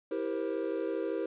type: chord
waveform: triangle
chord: C dominant seventh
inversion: first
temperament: just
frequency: 327 / 392.4 / 470.9 / 523.3 Hz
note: E4 / G4 / Bb4 / C5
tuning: -14 / +2 / +18 / 0 cents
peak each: -34 / -34 / -34 / -36 dBFS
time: 0.11-1.26 s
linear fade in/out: 5 ms
effects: resampled to 8000 Hz + 10-bit